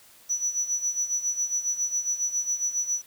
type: tone with tremolo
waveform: sine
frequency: 5920 Hz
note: F#8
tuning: in tune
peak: -20 dBFS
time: 0.29-3.02 s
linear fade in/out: 20 ms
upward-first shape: sine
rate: 7.3 Hz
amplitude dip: 80%
effects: tanh soft clip ceiling -21 dBFS + white hiss -54 dBFS RMS until 3.06 s